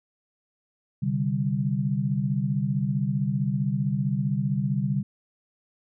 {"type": "chord", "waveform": "sine", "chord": "C suspended second", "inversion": "none", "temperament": "equal with one note detuned", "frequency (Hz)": [131.42, 146.83, 196], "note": ["C3", "D3", "G3"], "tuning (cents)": [8, 0, 0], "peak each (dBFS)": -27, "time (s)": [1.02, 5.03], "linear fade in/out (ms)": 10, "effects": []}